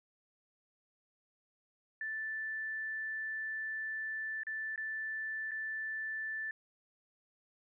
sine tone with dropouts, 1760 Hz, A6, in tune, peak -36 dBFS, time 2.01-6.51 s, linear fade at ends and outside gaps 2 ms, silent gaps 4.434-4.468 / 4.76-4.777 / 5.51-5.516 s, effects none

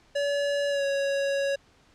square tone with pitch glide, 570 to 555.7 Hz, C#5 to C#5, +48 to +4 cents, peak -25 dBFS, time 0.15-1.56 s, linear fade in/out 10 ms, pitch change -44 cents, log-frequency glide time 0.69-0.84 s, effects pink hiss -60 dBFS RMS until 1.94 s + low-pass 6000 Hz 12 dB/octave

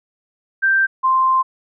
sine tone pair in turn, 1570 / 1045.9 Hz, G6 / C6, +2 / -1 cents, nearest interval perfect fifth, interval 703 cents, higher first, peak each -12 dBFS, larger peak neither, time 0.62-0.87 / 1.03-1.43 s, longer second, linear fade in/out 20 ms, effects none

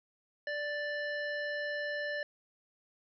harmonic tone, 587.3 Hz, D5, in tune, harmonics 1 / 3 / 5 / 7 / 9, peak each -37 / -36 / -50 / -50 / -53 dBFS, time 0.47-2.23 s, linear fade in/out 2 ms, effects none

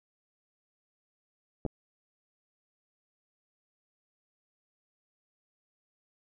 clicks, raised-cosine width 2 ms, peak -20 dBFS, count 2, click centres 1.652 / 1.663 s, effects none

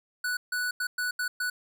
square tone bursts at uneven times, 1480 Hz, F#6, in tune, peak -28 dBFS, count 6, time 0.24-0.37 / 0.52-0.71 / 0.8-0.87 / 0.98-1.11 / 1.19-1.28 / 1.4-1.5 s, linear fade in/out 5 ms, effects none

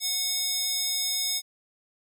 square tone with high-pass filter, 731 Hz, F#5, 21 cents flat, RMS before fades -28 dBFS, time 0-1.42 s, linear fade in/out 50 ms, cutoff 4700 Hz, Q 2.1, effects none

